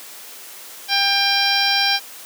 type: harmonic tone with a mistuned harmonic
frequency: 796 Hz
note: G5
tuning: 26 cents sharp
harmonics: 1 / 2 / 3 / 4 / 5 / 6 / 7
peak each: -23 / -23 / -23 / -23 / -23 / -23 / -23 dBFS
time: 0.88-2 s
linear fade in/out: 50 ms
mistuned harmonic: 7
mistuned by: -21 cents
effects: white hiss -38 dBFS RMS until 2.25 s + high-pass 300 Hz 12 dB/octave